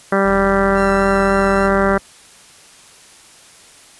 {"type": "harmonic tone", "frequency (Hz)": 196, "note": "G3", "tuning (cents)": 0, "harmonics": [1, 2, 3, 4, 5, 6, 7, 8, 9, 10], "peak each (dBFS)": [-18, -18, -18, -24, -26, -23, -22, -24, -29, -29], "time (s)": [0.12, 1.98], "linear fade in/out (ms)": 5}
{"type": "tone", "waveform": "35% pulse", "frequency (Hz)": 42.23, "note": "E1", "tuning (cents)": 43, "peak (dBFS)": -25, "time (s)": [0.23, 2], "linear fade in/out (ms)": 50}
{"type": "tone with vibrato", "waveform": "sawtooth", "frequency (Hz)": 1350, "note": "E6", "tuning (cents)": 41, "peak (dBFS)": -26, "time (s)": [0.74, 1.7], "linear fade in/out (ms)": 50, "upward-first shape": "triangle", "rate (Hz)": 3.6, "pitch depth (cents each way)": 19}
{"effects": ["white hiss -44 dBFS RMS until 3.99 s", "resampled to 24000 Hz"]}